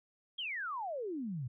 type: exponential sweep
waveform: sine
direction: down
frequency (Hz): 3322 to 114.8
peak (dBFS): -36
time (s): 0.38-1.48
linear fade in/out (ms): 10
effects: none